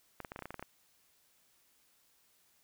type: clicks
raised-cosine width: 0.5 ms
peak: -27 dBFS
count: 11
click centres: 0.203 / 0.248 / 0.319 / 0.361 / 0.391 / 0.423 / 0.456 / 0.506 / 0.543 / 0.595 / 0.626 s
effects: white hiss -70 dBFS RMS until 2.63 s

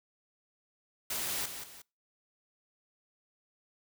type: noise with echo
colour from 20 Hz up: white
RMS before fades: -35 dBFS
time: 1.1-1.46 s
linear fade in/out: 5 ms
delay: 180 ms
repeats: 2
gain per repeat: -8 dB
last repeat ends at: 1.82 s
effects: noise-tail reverb RT60 0.3 s tail -26 dB re dry

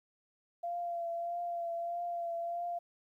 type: tone with vibrato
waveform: sine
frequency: 687 Hz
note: F5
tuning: 29 cents flat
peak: -34 dBFS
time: 0.63-2.79 s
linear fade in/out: 10 ms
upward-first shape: triangle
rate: 1.6 Hz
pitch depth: 29 cents each way
effects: 12-bit

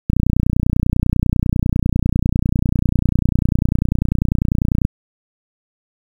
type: click train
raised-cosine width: 5 ms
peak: -3 dBFS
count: 144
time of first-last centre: 0.1-4.851 s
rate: 30.1 Hz
effects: 7-bit

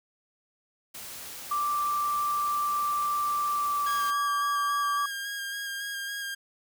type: noise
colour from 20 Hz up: white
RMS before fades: -41 dBFS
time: 0.94-4.11 s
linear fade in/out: 10 ms
type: tone with pitch glide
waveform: sine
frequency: 1174 to 1155.2 Hz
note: D6 to D6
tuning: -1 to -29 cents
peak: -25 dBFS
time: 1.51-5.06 s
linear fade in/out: 5 ms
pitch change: -28 cents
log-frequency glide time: 3.47-4.04 s
type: tone with vibrato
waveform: sawtooth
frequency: 1622 Hz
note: G#6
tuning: 41 cents flat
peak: -29 dBFS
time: 3.86-6.35 s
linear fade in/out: 10 ms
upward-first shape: square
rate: 3.6 Hz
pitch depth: 15 cents each way
effects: none

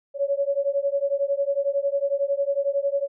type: beating tone pair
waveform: sine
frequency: 554.4 / 565.4 Hz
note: C#5 / C#5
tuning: 0 / +34 cents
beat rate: 11 Hz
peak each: -24 dBFS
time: 0.14-3.08 s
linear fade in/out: 50 ms
effects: none

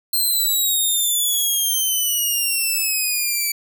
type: exponential sweep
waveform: 5% pulse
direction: down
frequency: 4186 to 2300 Hz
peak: -10 dBFS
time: 0.13-3.52 s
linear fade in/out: 5 ms
effects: none

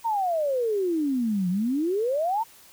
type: exponential two-way sweep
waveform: sine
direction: down then up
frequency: 942 to 174.5 to 942 Hz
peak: -22 dBFS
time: 0.04-2.44 s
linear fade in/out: 20 ms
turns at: 1.49 s
effects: white hiss -52 dBFS RMS until 2.72 s

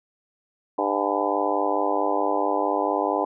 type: harmonic tone with a mistuned harmonic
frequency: 100.4 Hz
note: G2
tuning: 42 cents sharp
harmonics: 3 / 4 / 5 / 6 / 7 / 8 / 9 / 10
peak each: -29 / -29 / -29 / -29 / -29 / -29 / -29 / -29 dBFS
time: 0.78-3.25 s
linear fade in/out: 5 ms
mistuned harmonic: 9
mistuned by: -70 cents
effects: none

